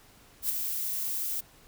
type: noise with ADSR envelope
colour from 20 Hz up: violet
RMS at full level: -26 dBFS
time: 0.42-1.41 s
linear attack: 76 ms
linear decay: 6 ms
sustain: -6 dB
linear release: 12 ms
effects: pink hiss -57 dBFS RMS until 1.67 s